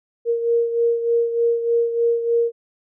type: beating tone pair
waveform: sine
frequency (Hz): 466.7 / 470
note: A#4 / A#4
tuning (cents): +2 / +14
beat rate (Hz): 3.3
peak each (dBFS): -17 / -24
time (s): 0.25-2.52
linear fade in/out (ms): 50
effects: none